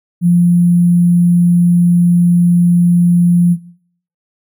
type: tone with sample-and-hold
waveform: sine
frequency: 174.4 Hz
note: F3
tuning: 2 cents flat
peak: -6 dBFS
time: 0.21-3.57 s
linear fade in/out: 50 ms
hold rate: 11025 Hz
effects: noise-tail reverb RT60 0.6 s tail -19 dB re dry